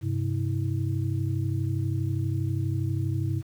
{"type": "tone cluster", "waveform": "sine", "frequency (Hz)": [98.9, 131.3, 323], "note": ["G2", "C3", "E4"], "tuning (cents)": [16, 6, -35], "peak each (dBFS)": [-27, -28, -35], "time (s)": [0.01, 3.43], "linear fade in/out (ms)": 50, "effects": ["9-bit"]}